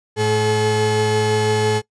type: tone pair together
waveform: 35% pulse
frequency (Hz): 108.54 / 428.2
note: A2 / A4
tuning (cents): -23 / -47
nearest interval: 2 octaves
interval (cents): 2376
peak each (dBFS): -19 / -15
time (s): 0.16-1.82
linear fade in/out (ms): 50
effects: noise-tail reverb RT60 0.1 s tail -22 dB re dry + resampled to 22050 Hz